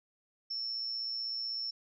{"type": "tone with amplitude modulation", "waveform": "sine", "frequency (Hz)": 5400, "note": "E8", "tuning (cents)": 41, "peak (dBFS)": -32, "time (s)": [0.5, 1.71], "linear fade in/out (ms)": 10, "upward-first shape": "sine", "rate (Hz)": 116, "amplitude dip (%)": 45, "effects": []}